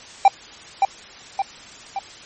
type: tone with echo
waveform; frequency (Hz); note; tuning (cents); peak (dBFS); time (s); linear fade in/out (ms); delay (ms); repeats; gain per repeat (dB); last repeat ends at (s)
triangle; 787; G5; +7; -5; 0.25-0.28; 2; 570; 3; -5; 1.99
effects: white hiss -41 dBFS RMS until 2.25 s + MP3 32 kbps